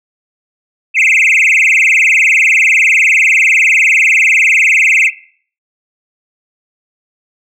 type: tone with vibrato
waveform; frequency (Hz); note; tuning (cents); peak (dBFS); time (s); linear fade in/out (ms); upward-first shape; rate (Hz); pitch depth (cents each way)
sine; 2349; D7; 0; -3; 0.94-5.11; 50; sine; 20; 230
effects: noise-tail reverb RT60 0.5 s tail -20 dB re dry + tanh soft clip ceiling -5 dBFS

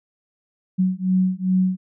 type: beating tone pair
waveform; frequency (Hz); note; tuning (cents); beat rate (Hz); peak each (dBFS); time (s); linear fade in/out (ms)
sine; 184.5 / 187; F#3 / F#3; -5 / +19; 2.5; -20; 0.78-1.77; 20
effects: none

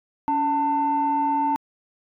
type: tone pair together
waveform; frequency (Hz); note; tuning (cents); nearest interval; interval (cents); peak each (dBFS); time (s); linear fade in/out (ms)
sine; 282.5 / 892; C#4 / A5; +33 / +23; octave + minor sixth; 1990; -25 / -19; 0.28-1.56; 0
effects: tanh soft clip ceiling -14 dBFS

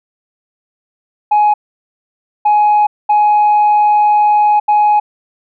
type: tone bursts at uneven times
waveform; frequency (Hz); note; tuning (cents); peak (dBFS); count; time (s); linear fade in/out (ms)
sine; 838; G#5; +15; -5; 4; 1.31-1.54 / 2.45-2.87 / 3.09-4.6 / 4.68-5; 10
effects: tanh soft clip ceiling -5 dBFS

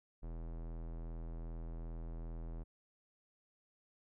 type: tone with low-pass filter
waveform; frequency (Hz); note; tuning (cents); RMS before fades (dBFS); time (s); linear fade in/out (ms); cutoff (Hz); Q
square; 41.27; E1; +3; -44; 0.22-2.64; 20; 790; 0.68
effects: none

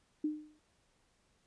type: tone with exponential decay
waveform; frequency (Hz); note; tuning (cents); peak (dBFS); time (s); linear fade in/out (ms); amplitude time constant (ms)
sine; 304; D#4; -40; -28; 0.24-0.59; 5; 74
effects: pink hiss -73 dBFS RMS until 1.46 s + resampled to 22050 Hz

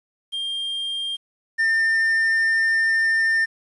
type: tone pair in turn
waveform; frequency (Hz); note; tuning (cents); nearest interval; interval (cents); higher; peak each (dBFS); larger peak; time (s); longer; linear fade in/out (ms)
triangle; 3200 / 1803.2; G7 / A6; +35 / +42; minor seventh; 993; first; -23 / -15; second; 0.32-1.17 / 1.58-3.46; second; 20
effects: resampled to 24000 Hz + 9-bit

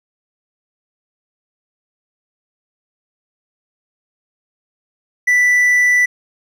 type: tone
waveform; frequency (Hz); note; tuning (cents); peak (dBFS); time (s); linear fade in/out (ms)
triangle; 1975.5; B6; 0; -8; 5.27-6.06; 10
effects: none

